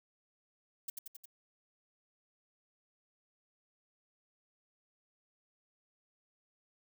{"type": "noise with echo", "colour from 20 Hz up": "violet", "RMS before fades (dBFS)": -39, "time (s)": [0.88, 0.9], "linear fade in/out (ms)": 5, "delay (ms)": 89, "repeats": 4, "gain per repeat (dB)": -3, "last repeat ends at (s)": 1.256, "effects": []}